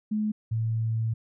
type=tone pair in turn; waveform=sine; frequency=213.2 / 112.39 Hz; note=G#3 / A2; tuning=+46 / +37 cents; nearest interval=major seventh; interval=1109 cents; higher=first; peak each=-24 dBFS; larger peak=neither; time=0.11-0.32 / 0.51-1.14 s; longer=second; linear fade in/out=10 ms; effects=none